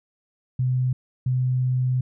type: tone pair in turn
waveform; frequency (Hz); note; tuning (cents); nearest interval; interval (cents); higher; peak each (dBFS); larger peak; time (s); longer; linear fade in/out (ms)
sine; 127.4 / 127.4; C3 / C3; -46 / -46; unison; 0; neither; -19; neither; 0.59-0.93 / 1.26-2.01; second; 5
effects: none